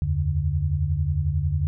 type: tone cluster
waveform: sine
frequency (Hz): 77.9 / 89 / 143.5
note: D#2 / F2 / D3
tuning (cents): +3 / +33 / -40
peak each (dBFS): -25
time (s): 0.02-1.67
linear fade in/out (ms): 0
effects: none